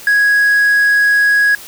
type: tone with hard clipping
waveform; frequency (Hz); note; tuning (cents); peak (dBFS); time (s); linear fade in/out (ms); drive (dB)
sine; 1661.2; G#6; 0; -9; 0.07-1.55; 2; 2
effects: white hiss -34 dBFS RMS until 1.67 s